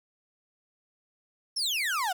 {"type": "exponential sweep", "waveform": "35% pulse", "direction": "down", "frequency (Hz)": [5640, 693], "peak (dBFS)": -25, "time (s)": [1.56, 2.13], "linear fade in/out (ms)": 10, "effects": []}